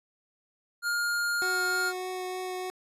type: tone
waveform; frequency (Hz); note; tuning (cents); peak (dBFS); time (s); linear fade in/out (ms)
square; 1414; F6; +21; -27; 0.82-1.93; 50
type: tone with vibrato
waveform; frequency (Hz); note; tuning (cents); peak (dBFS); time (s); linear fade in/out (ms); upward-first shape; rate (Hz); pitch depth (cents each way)
25% pulse; 368.8; F#4; -6; -29; 1.42-2.7; 0; triangle; 3.3; 9
effects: resampled to 32000 Hz